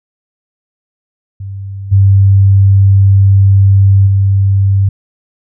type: tone with level steps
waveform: sine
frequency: 98 Hz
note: G2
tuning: in tune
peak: -20 / -3 / -6 dBFS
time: 1.4-4.89 s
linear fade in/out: 5 ms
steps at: 1.91 / 4.06 s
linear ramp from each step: 20 ms
effects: none